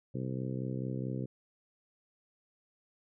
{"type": "harmonic tone", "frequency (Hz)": 64.6, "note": "C2", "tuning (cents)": -21, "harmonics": [2, 3, 4, 5, 6, 7, 8], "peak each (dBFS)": [-36, -40, -42, -44, -46, -47, -48], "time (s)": [0.14, 1.26], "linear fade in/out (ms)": 10, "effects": []}